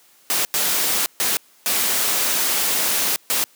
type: noise bursts at uneven times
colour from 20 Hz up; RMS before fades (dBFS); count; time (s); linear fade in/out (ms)
white; -20; 5; 0.3-0.45 / 0.54-1.06 / 1.2-1.37 / 1.66-3.16 / 3.3-3.44; 0
effects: white hiss -54 dBFS RMS until 3.55 s + high-pass 200 Hz 12 dB/octave